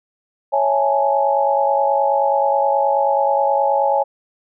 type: chord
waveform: sine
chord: A major seventh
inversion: first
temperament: equal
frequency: 554.4 / 659.3 / 830.6 / 880 Hz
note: C#5 / E5 / G#5 / A5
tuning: 0 / 0 / 0 / 0 cents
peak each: -18 / -23 / -17 / -23 dBFS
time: 0.52-4.04 s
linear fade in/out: 20 ms
effects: none